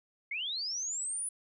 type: linear sweep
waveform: sine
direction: up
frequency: 2093 to 10040 Hz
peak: -33 dBFS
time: 0.31-1.29 s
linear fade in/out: 5 ms
effects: none